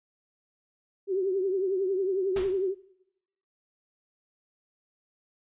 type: tone with vibrato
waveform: sine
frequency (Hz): 380.7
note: F#4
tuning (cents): +49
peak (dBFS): -24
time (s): 1.07-2.75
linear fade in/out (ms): 50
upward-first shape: triangle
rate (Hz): 11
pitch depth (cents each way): 100
type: noise with exponential decay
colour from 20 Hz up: pink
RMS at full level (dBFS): -32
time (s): 2.36-2.69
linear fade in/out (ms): 5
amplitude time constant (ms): 70
effects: noise-tail reverb RT60 0.8 s tail -20 dB re dry + resampled to 8000 Hz